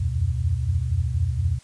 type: tone cluster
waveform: sine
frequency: 73.2 / 86.2 / 90.3 / 121.8 Hz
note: D2 / F2 / F#2 / B2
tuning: -5 / -22 / -42 / -24 cents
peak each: -26 dBFS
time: 0-1.59 s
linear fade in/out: 10 ms
effects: white hiss -53 dBFS RMS until 1.63 s + resampled to 22050 Hz